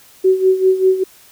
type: tone with tremolo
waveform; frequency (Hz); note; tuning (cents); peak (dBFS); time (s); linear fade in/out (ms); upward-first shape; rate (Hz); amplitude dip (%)
sine; 376.6; F#4; +31; -7; 0.24-1.04; 10; sine; 5.1; 75
effects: white hiss -46 dBFS RMS until 1.31 s